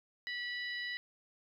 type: harmonic tone with a mistuned harmonic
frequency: 987.8 Hz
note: B5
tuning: in tune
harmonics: 2 / 3 / 4 / 5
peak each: -38 / -47 / -45 / -51 dBFS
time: 0.27-0.97 s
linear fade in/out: 0 ms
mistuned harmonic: 2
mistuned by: -23 cents
effects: 12-bit